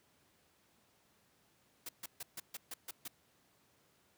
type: noise bursts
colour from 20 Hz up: white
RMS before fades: -44 dBFS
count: 8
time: 1.86-3.08 s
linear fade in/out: 5 ms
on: 30 ms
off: 140 ms
effects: pink hiss -71 dBFS RMS until 4.17 s + high-pass 100 Hz 12 dB/octave